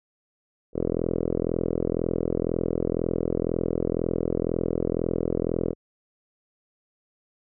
5% pulse tone with low-pass filter, 42 Hz, E1, 33 cents sharp, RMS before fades -26 dBFS, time 0.73-5.75 s, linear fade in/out 50 ms, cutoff 470 Hz, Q 2.2, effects none

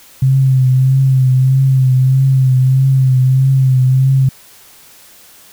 sine tone with vibrato, 131.4 Hz, C3, 8 cents sharp, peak -7 dBFS, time 0.22-4.29 s, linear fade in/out 5 ms, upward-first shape triangle, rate 1.6 Hz, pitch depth 45 cents each way, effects white hiss -42 dBFS RMS until 5.52 s

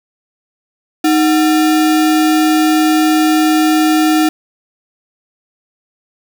sine tone with sample-and-hold, 311.5 Hz, D#4, 2 cents sharp, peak -8 dBFS, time 1.04-4.29 s, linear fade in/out 5 ms, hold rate 1050 Hz, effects none

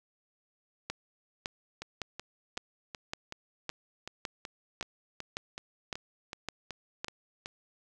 two click trains, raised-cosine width 0.2 ms, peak -22 / -17 dBFS, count 16 / 12, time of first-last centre 1.82-7.459 / 0.9-7.045 s, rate 2.66 / 1.79 Hz, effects none

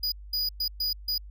square tone bursts at uneven times, 4925 Hz, D#8, 19 cents flat, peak -26 dBFS, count 5, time 0.03-0.12 / 0.33-0.49 / 0.6-0.68 / 0.8-0.93 / 1.08-1.18 s, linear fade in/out 5 ms, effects added 50 Hz sine -41 dBFS peak until 1.3 s

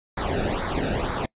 brown noise with flanger, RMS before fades -26 dBFS, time 0.17-1.26 s, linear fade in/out 5 ms, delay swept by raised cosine 0.34 to 0.98 ms, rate 2.1 Hz, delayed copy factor -0.8, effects noise-tail reverb RT60 0.1 s tail -25 dB re dry + resampled to 8000 Hz

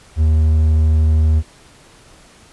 triangle tone, 78.2 Hz, D#2, 9 cents sharp, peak -8 dBFS, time 0.16-1.43 s, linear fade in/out 50 ms, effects pink hiss -46 dBFS RMS until 2.52 s + resampled to 24000 Hz

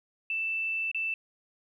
sine tone with dropouts, 2654 Hz, E7, 11 cents sharp, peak -28 dBFS, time 0.3-1.14 s, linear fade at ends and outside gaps 2 ms, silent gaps 0.915-0.946 s, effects 11-bit

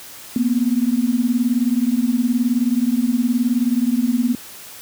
sine beating tone pair, 233.1 / 252.1 Hz, A#3 / B3, 0 / +36 cents, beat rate 19 Hz, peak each -18 dBFS, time 0.36-4.35 s, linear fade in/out 2 ms, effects white hiss -38 dBFS RMS until 4.81 s + high-pass 60 Hz 12 dB/octave

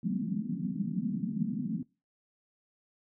pink band-pass noise, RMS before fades -33 dBFS, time 0.03-1.83 s, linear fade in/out 5 ms, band 170 to 240 Hz, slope 48 dB/octave, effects noise-tail reverb RT60 0.3 s tail -22 dB re dry

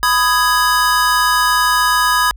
square chord, G# minor, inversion first, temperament just, 996.7 / 1245.9 / 1661.2 Hz, B5 / D#6 / G#6, +16 / +2 / 0 cents, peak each -17 dBFS, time 0.03-2.31 s, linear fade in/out 0 ms, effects added 50 Hz sine -34 dBFS peak until 2.36 s

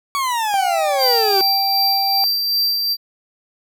40% pulse exponential sweep, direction down, 1135 to 375.6 Hz, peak -17 dBFS, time 0.15-1.41 s, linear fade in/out 0 ms
triangle tone, 784 Hz, G5, in tune, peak -17 dBFS, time 0.54-2.24 s, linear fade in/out 0 ms
square tone with tremolo, 4699 Hz, D8, in tune, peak -15 dBFS, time 0.98-2.97 s, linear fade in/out 50 ms, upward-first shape sine, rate 2.6 Hz, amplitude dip 35%
effects none

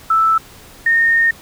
sine tone pair in turn, 1318.5 / 1837 Hz, E6 / A#6, 0 / -26 cents, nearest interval tritone, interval 574 cents, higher second, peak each -10 dBFS, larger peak neither, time 0.1-0.38 / 0.86-1.31 s, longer second, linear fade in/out 5 ms, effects pink hiss -41 dBFS RMS until 1.41 s

